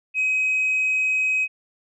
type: tone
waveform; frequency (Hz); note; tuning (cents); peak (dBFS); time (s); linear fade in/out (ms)
sine; 2532; D#7; +30; -17; 0.14-1.48; 50
effects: tanh soft clip ceiling -16 dBFS